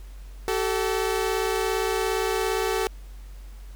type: tone pair together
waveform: sawtooth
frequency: 381.9 / 439.3 Hz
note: G4 / A4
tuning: -45 / -3 cents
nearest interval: major second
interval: 242 cents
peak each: -22 dBFS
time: 0.48-2.87 s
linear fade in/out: 0 ms
effects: added 47 Hz sine -38 dBFS peak until 3.75 s + pink hiss -55 dBFS RMS until 3.75 s